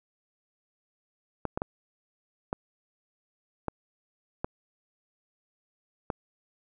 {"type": "clicks", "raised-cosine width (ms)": 1, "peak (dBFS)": -15, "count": 7, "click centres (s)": [1.453, 1.575, 1.619, 2.529, 3.683, 4.445, 6.102], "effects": []}